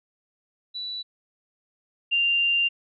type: tone pair in turn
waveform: sine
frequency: 3951 / 2786 Hz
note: B7 / F7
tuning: 0 / -5 cents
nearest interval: tritone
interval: 605 cents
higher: first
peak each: -30 / -19 dBFS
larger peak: second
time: 0.74-1.03 / 2.11-2.69 s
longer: second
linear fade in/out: 20 ms
effects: none